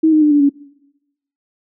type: tone with pitch steps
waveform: sine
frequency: 318.2 / 308.8 / 299.6 / 290.8 / 282.2 Hz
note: D#4 / D#4 / D4 / D4 / C#4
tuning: +39 / -13 / +35 / -17 / +31 cents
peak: -8 dBFS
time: 0.03-0.495 s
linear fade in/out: 10 ms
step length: 93 ms
effects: noise-tail reverb RT60 0.9 s tail -21 dB re dry